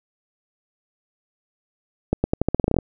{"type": "accelerating click train", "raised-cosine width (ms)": 2, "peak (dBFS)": -5, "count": 13, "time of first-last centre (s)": [2.13, 2.787], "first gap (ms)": 110, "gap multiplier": 0.86, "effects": []}